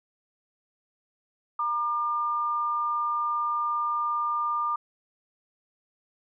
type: tone pair together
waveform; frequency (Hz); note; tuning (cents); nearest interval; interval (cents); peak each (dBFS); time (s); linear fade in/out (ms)
sine; 942.6 / 1200; A#5 / D6; +19 / +37; major third; 418; -33 / -25; 1.59-4.76; 5
effects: none